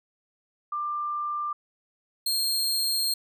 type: tone pair in turn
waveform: sine / sawtooth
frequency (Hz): 1189 / 4225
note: D6 / C8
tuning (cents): +21 / +16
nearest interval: octave + minor seventh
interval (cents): 2195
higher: second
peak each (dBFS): -27 / -21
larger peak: second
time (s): 0.72-1.53 / 2.26-3.14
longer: second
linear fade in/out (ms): 5
effects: none